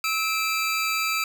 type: tone pair together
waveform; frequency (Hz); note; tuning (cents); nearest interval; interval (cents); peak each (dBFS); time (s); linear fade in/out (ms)
25% pulse; 1300 / 2362; E6 / D7; -24 / +9; minor seventh; 1033; -22 / -22; 0.04-1.24; 2
effects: none